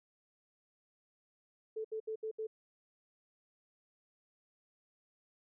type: tone bursts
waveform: sine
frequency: 438.4 Hz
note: A4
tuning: 6 cents flat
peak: -36 dBFS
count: 5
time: 1.76-2.47 s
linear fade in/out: 10 ms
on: 86 ms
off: 70 ms
effects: none